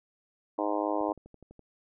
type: harmonic tone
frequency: 103.83 Hz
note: G#2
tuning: in tune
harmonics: 3 / 4 / 5 / 6 / 7 / 8 / 9 / 10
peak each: -32 / -37 / -35 / -34 / -37 / -37 / -36 / -39 dBFS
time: 0.58-1.13 s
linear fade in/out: 10 ms
type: click train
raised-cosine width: 2 ms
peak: -37 dBFS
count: 8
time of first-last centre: 1.01-1.593 s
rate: 12 Hz
effects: none